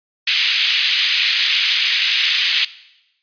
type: band-pass noise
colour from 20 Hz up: pink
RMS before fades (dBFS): -17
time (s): 0.27-2.65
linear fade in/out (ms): 5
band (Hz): 2400 to 4300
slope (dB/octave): 24
effects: noise-tail reverb RT60 0.9 s tail -18 dB re dry + resampled to 11025 Hz